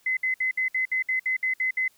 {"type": "tone bursts", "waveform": "sine", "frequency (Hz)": 2040, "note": "C7", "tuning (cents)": -44, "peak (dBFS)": -22, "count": 11, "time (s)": [0.06, 1.88], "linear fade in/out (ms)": 5, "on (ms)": 110, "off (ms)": 61, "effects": ["white hiss -62 dBFS RMS until 1.97 s"]}